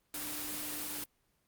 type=tone in noise; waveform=sine; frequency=298.7 Hz; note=D4; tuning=29 cents sharp; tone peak=-47 dBFS; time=0.14-1.04 s; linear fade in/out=2 ms; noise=white; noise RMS=-39 dBFS; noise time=0.14-1.04 s; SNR=-11 dB; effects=pink hiss -75 dBFS RMS until 1.47 s + Opus 24 kbps